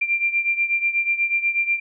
sine beating tone pair, 2372 / 2380.2 Hz, D7 / D7, +17 / +23 cents, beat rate 8.2 Hz, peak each -20 / -24 dBFS, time 0.01-1.8 s, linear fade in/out 10 ms, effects none

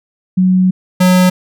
sine / square tone pair in turn, 185 / 182.77 Hz, F#3 / F#3, 0 / -21 cents, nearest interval unison, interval 21 cents, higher first, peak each -7 dBFS, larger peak neither, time 0.37-0.71 / 1-1.3 s, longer first, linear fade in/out 10 ms, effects none

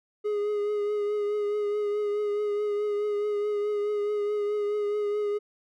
triangle tone with vibrato, 415.3 Hz, G#4, in tune, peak -23 dBFS, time 0.24-5.39 s, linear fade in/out 20 ms, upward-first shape triangle, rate 4.7 Hz, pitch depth 29 cents each way, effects none

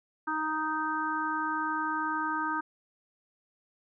harmonic tone, 311.1 Hz, D#4, in tune, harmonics 1 / 3 / 4 / 5, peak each -36 / -33 / -33 / -34 dBFS, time 0.27-2.61 s, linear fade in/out 10 ms, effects none

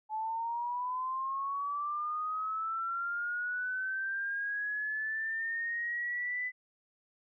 sine linear sweep, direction up, 859 to 2006 Hz, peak -32 dBFS, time 0.09-6.52 s, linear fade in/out 50 ms, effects none

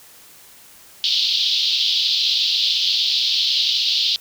pink band-pass noise, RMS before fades -19 dBFS, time 1.04-4.16 s, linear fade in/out 0 ms, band 3200 to 4700 Hz, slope 48 dB/octave, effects white hiss -46 dBFS RMS until 4.2 s

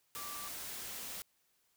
sine tone in noise, 1168 Hz, D6, 10 cents flat, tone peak -47 dBFS, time 0.16-0.48 s, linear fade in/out 0 ms, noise white, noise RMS -44 dBFS, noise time 0.15-1.22 s, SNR -6 dB, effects white hiss -75 dBFS RMS until 1.76 s

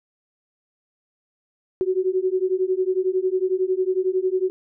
sine beating tone pair, 367.6 / 378.6 Hz, F#4 / F#4, -11 / +40 cents, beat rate 11 Hz, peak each -22 dBFS, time 1.81-4.5 s, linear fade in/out 0 ms, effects none

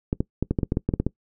clicks, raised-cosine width 3 ms, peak -9 dBFS, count 12, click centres 0.129 / 0.205 / 0.426 / 0.51 / 0.588 / 0.632 / 0.721 / 0.771 / 0.89 / 0.938 / 1 / 1.066 s, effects noise-tail reverb RT60 0.1 s tail -22 dB re dry

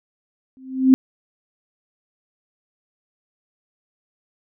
sine tone with exponential growth, 261.6 Hz, C4, in tune, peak -5 dBFS, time 0.57-0.94 s, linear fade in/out 0 ms, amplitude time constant 80 ms, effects none

